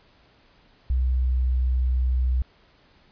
sine tone with pitch glide, 63.5 to 63.06 Hz, B1 to B1, +49 to +37 cents, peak -19 dBFS, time 0.9-2.42 s, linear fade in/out 0 ms, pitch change -12 cents, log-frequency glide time 1.01-1.5 s, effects pink hiss -58 dBFS RMS until 3.11 s + resampled to 11025 Hz

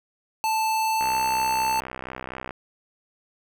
square tone with pitch glide, 880 to 886.1 Hz, A5 to A5, 0 to +12 cents, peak -22 dBFS, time 0.44-1.8 s, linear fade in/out 0 ms, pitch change +12 cents, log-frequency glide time 0.67-1.24 s
click train, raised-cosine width 0.5 ms, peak -18 dBFS, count 97, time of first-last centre 1.01-2.508 s, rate 64.1 Hz
effects 9-bit

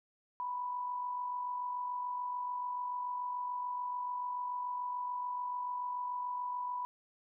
sine tone with amplitude modulation, 987.8 Hz, B5, in tune, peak -33 dBFS, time 0.4-6.85 s, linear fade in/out 0 ms, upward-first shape sine, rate 46.9 Hz, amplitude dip 40%, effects none

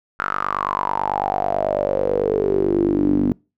sawtooth tone with band-pass filter sweep, 49.1 Hz, G1, 4 cents sharp, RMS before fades -20 dBFS, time 0.19-3.32 s, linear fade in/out 0 ms, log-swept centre 1400 to 260 Hz, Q 8.6, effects noise-tail reverb RT60 0.3 s tail -26 dB re dry

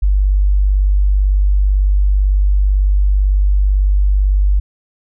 sine tone, 49 Hz, G1, in tune, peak -9 dBFS, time 0.02-4.6 s, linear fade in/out 10 ms, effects none

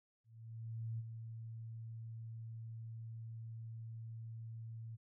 sine tone with ADSR envelope, 113.3 Hz, A#2, 49 cents flat, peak -38 dBFS, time 0.24-4.97 s, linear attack 750 ms, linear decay 33 ms, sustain -7 dB, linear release 24 ms, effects none

